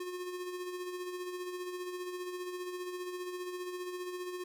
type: tone with tremolo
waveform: square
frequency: 360 Hz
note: F#4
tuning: 47 cents flat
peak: -37 dBFS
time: 0-4.44 s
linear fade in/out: 5 ms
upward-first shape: sine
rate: 15 Hz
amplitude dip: 45%
effects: none